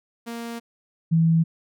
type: tone pair in turn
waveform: sawtooth / sine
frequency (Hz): 233.1 / 163.86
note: A#3 / E3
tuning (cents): 0 / -10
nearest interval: tritone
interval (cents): 610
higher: first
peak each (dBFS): -27 / -15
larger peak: second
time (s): 0.26-0.6 / 1.11-1.44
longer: first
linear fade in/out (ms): 20
effects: none